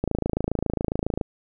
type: click train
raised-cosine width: 2 ms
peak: -10 dBFS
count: 33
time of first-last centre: 0.04-1.212 s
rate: 27.3 Hz
effects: none